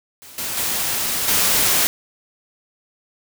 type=noise with level steps; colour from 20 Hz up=white; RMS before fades=-41 / -26 / -22 / -17 dBFS; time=0.22-1.87 s; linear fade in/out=0 ms; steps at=0.38 / 0.57 / 1.28 s; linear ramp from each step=2 ms; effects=none